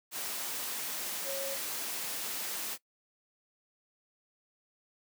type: tone in noise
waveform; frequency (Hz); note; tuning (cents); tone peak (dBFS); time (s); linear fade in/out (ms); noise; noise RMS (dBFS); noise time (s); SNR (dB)
sine; 547; C#5; -23; -36; 1.24-1.58; 50; white; -37; 0.11-2.78; -2
effects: noise-tail reverb RT60 0.1 s tail -20 dB re dry + high-pass 200 Hz 12 dB/octave